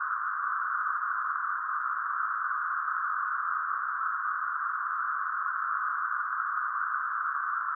white band-pass noise, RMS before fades -31 dBFS, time 0-7.75 s, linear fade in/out 5 ms, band 1100 to 1500 Hz, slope 96 dB/octave, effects none

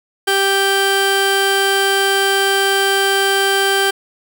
25% pulse tone pair together, 392.3 / 1568 Hz, G4 / G6, +1 / 0 cents, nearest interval 2 octaves, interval 2399 cents, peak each -12 dBFS, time 0.27-3.91 s, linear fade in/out 10 ms, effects none

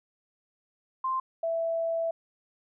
sine tone pair in turn, 1046.5 / 661.5 Hz, C6 / E5, 0 / +6 cents, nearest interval minor sixth, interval 794 cents, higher first, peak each -26 dBFS, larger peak neither, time 1.04-1.2 / 1.43-2.11 s, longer second, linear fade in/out 5 ms, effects none

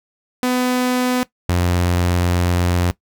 sawtooth tone pair in turn, 250.7 / 88.3 Hz, B3 / F2, +26 / +20 cents, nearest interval octave + tritone, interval 1806 cents, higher first, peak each -12 / -11 dBFS, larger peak second, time 0.43-1.23 / 1.49-2.91 s, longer second, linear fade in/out 0 ms, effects noise-tail reverb RT60 0.1 s tail -18 dB re dry

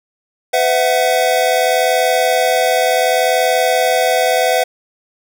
square chord, B suspended fourth, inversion none, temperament equal with one note detuned, 505.7 / 659.3 / 740 Hz, B4 / E5 / F#5, +41 / 0 / 0 cents, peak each -17 dBFS, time 0.53-4.64 s, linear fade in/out 10 ms, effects none

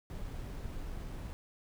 brown noise with sample-and-hold, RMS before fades -41 dBFS, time 0.1-1.33 s, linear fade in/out 0 ms, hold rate 11025 Hz, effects none

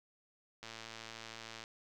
click train, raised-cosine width 0.2 ms, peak -29 dBFS, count 115, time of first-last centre 0.63-1.639 s, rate 113 Hz, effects none

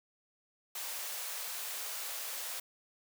white high-pass noise, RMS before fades -40 dBFS, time 0.75-2.6 s, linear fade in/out 5 ms, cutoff 490 Hz, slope 24 dB/octave, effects none

